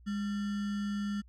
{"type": "tone with sample-and-hold", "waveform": "sine", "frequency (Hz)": 204.2, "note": "G#3", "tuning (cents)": -29, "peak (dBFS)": -31, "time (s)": [0.06, 1.22], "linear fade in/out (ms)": 20, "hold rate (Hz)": 1575, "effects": ["added 60 Hz sine -54 dBFS peak until 1.28 s", "low-pass 6000 Hz 12 dB/octave"]}